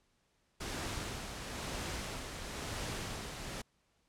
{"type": "noise with tremolo", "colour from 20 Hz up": "pink", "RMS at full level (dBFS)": -39, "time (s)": [0.6, 3.62], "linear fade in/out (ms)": 10, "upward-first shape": "sine", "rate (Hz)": 1, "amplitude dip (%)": 40, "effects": ["pink hiss -75 dBFS RMS until 4.08 s", "low-pass 9000 Hz 12 dB/octave"]}